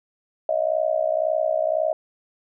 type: tone with amplitude modulation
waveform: sine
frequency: 633 Hz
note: D#5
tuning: 30 cents sharp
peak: -15 dBFS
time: 0.49-1.93 s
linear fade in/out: 2 ms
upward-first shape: sine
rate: 61.9 Hz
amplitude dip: 95%
effects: none